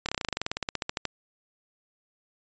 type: slowing click train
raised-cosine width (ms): 0.2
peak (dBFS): -11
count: 21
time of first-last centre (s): 0.06-1.053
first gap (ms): 27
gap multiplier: 1.06
effects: resampled to 16000 Hz